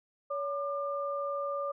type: tone pair together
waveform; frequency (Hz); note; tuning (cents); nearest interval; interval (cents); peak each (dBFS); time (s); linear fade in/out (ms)
sine; 565.4 / 1198; C#5 / D6; +34 / +34; octave + minor second; 1300; -33 / -35; 0.3-1.72; 10
effects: none